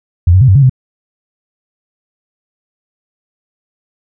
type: tone with pitch steps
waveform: sine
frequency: 86.7 / 93.9 / 131.6 / 95.8 / 139.6 / 129 Hz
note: F2 / F#2 / C3 / G2 / C#3 / C3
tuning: -12 / +26 / +10 / -39 / +13 / -24 cents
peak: -3 dBFS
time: 0.27-0.696 s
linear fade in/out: 5 ms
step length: 71 ms
effects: none